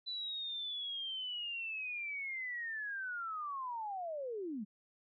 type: linear sweep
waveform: sine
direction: down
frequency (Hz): 4000 to 191.1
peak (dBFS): -38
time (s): 0.06-4.65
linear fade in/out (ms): 20
effects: none